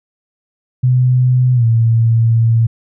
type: tone with pitch glide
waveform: sine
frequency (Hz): 126.3 to 114.49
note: B2 to A#2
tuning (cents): +39 to -31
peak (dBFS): -8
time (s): 0.83-2.67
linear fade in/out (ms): 10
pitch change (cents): -170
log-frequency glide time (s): 1.54-1.65
effects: none